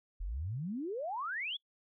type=exponential sweep; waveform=sine; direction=up; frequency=38.9 to 3520 Hz; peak=-35 dBFS; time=0.2-1.57 s; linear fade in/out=10 ms; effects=noise-tail reverb RT60 0.1 s tail -25 dB re dry